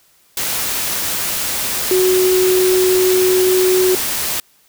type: tone in noise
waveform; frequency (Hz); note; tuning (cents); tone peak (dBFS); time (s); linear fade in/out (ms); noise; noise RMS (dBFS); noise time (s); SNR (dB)
sine; 370; F#4; 0; -11; 1.91-3.95; 2; white; -20; 0.37-4.4; +6
effects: white hiss -54 dBFS RMS until 4.68 s